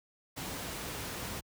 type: noise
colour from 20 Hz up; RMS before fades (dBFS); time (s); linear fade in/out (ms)
pink; -39; 0.36-1.41; 20
effects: high-pass 60 Hz 12 dB/octave